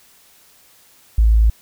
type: tone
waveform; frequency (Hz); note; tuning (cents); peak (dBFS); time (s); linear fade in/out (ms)
sine; 55; A1; 0; -9; 1.18-1.5; 5
effects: white hiss -51 dBFS RMS until 1.61 s